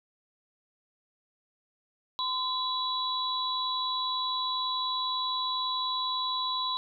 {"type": "tone cluster", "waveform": "sine", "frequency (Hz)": [1024, 3402, 3921], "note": ["C6", "G#7", "B7"], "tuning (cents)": [-38, 41, -13], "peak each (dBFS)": [-31, -39, -31], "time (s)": [2.19, 6.77], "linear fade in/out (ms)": 0, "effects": []}